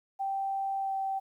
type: tone with pitch glide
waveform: sine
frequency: 781 to 775.2 Hz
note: G5 to G5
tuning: -7 to -20 cents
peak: -29 dBFS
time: 0.19-1.2 s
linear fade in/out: 20 ms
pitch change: -13 cents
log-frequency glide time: 0.79-0.94 s
effects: 11-bit

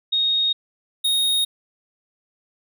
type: tone pair in turn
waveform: sine / square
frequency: 3729 / 3729 Hz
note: A#7 / A#7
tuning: 0 / 0 cents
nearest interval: unison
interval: 0 cents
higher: neither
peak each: -17 / -18 dBFS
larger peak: first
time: 0.12-0.53 / 1.04-1.45 s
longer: neither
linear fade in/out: 10 ms
effects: none

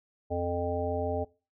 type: harmonic tone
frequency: 87.31 Hz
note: F2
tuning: in tune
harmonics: 1 / 3 / 5 / 7 / 9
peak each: -34 / -37 / -33 / -33 / -36 dBFS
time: 0.3-1.25 s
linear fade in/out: 20 ms
effects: noise-tail reverb RT60 0.3 s tail -19 dB re dry

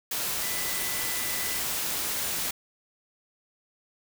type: tone in noise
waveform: sine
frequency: 1995 Hz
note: B6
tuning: 17 cents sharp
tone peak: -38 dBFS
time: 0.43-1.59 s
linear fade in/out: 5 ms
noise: white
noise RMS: -30 dBFS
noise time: 0.11-2.51 s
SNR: -11 dB
effects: none

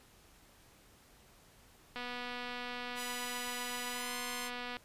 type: click train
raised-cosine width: 0.3 ms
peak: -26 dBFS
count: 689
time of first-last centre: 1.96-4.768 s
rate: 245 Hz
type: tone with pitch glide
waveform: 5% pulse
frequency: 987.8 to 1046.5 Hz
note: B5 to C6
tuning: 0 to 0 cents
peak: -29 dBFS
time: 2.95-4.51 s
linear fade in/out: 50 ms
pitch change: +100 cents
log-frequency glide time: 3.91-4.19 s
effects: pink hiss -62 dBFS RMS until 4.84 s + resampled to 32000 Hz

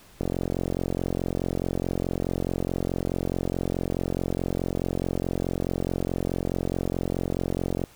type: click train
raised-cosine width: 2 ms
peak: -13 dBFS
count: 342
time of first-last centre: 0.21-7.839 s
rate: 44.7 Hz
effects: pink hiss -53 dBFS RMS until 7.95 s

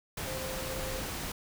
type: tone in noise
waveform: sine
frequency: 523.3 Hz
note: C5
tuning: in tune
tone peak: -39 dBFS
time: 0.27-1.01 s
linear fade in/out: 5 ms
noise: pink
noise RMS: -37 dBFS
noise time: 0.17-1.32 s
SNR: -5 dB
effects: none

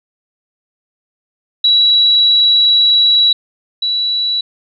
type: tone pair in turn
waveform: sine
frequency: 3908 / 3930 Hz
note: B7 / B7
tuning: -19 / -9 cents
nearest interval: unison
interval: 10 cents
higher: second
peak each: -7 / -13 dBFS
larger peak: first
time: 1.64-3.33 / 3.82-4.41 s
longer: first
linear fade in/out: 5 ms
effects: none

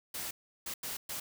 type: noise bursts at uneven times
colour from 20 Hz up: white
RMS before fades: -39 dBFS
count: 4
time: 0.14-0.31 / 0.66-0.74 / 0.83-0.97 / 1.09-1.2 s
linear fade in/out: 5 ms
effects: none

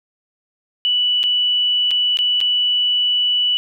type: tone with dropouts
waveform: sine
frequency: 2960 Hz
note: F#7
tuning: in tune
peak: -14 dBFS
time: 0.85-3.57 s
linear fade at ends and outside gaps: 0 ms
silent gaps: 1.231-1.238 / 1.908-1.913 / 2.171-2.189 / 2.404-2.412 s
effects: none

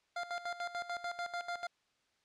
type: tone with tremolo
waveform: 25% pulse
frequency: 698.5 Hz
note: F5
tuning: in tune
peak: -32 dBFS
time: 0.16-1.67 s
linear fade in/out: 5 ms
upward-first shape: square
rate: 6.8 Hz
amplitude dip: 75%
effects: white hiss -75 dBFS RMS until 2.24 s + low-pass 5000 Hz 12 dB/octave

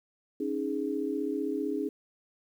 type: chord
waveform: sine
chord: C# suspended second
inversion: none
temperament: equal with one note detuned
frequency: 275.6 / 311.1 / 415.3 Hz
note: C#4 / D#4 / G#4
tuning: -10 / 0 / 0 cents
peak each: -33 dBFS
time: 0.4-1.89 s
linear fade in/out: 5 ms
effects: 10-bit

